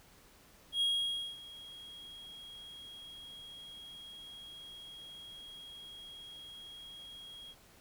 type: tone with ADSR envelope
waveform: triangle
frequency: 3282 Hz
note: G#7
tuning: 21 cents flat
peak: -26 dBFS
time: 0.72-7.55 s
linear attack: 91 ms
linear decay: 550 ms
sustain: -20 dB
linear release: 45 ms
effects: pink hiss -61 dBFS RMS until 7.8 s